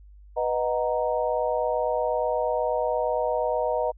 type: chord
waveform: sine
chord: B major seventh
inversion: none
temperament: equal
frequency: 493.9 / 622.3 / 740 / 932.3 Hz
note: B4 / D#5 / F#5 / A#5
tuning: 0 / 0 / 0 / 0 cents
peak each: -27 / -26 / -31 / -30 dBFS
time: 0.36-3.92 s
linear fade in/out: 20 ms
effects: added 50 Hz sine -46 dBFS peak until 3.97 s